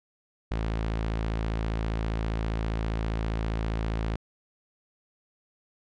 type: tone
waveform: sawtooth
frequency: 55 Hz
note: A1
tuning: in tune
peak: -23 dBFS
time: 0.51-4.16 s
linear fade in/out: 5 ms
effects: low-pass 4000 Hz 12 dB/octave